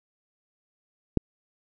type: click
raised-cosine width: 3 ms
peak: -7 dBFS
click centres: 1.173 s
effects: none